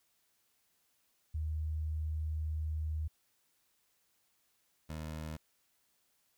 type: tone pair in turn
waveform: sine / 20% pulse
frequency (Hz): 77.78 / 78.15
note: D#2 / D#2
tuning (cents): 0 / +8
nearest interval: unison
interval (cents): 8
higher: second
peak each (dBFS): -33 / -35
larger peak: first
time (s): 1.34-3.08 / 4.89-5.37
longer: first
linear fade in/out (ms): 10
effects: white hiss -75 dBFS RMS until 6.37 s